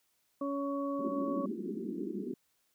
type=harmonic tone; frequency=280 Hz; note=C#4; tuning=18 cents sharp; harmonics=1 / 2 / 4; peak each=-34 / -37 / -40 dBFS; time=0.41-1.46 s; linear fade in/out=5 ms
type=band-pass noise; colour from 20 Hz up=pink; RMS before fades=-38 dBFS; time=0.99-2.34 s; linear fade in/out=5 ms; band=190 to 410 Hz; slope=96 dB/octave
effects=white hiss -75 dBFS RMS until 2.74 s